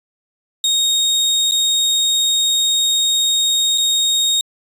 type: tone with dropouts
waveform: 30% pulse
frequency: 3729 Hz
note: A#7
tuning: in tune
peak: -11 dBFS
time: 0.64-4.41 s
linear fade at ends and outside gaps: 2 ms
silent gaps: 1.512-1.519 / 3.777-3.781 s
effects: resampled to 32000 Hz